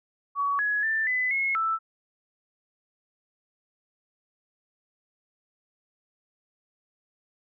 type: tone with pitch steps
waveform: sine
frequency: 1129 / 1681 / 1776 / 2008 / 2171 / 1322 Hz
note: C#6 / G#6 / A6 / B6 / C#7 / E6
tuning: +31 / +20 / +16 / +28 / -37 / +5 cents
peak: -23 dBFS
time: 0.35-1.79 s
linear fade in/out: 50 ms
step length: 240 ms
effects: none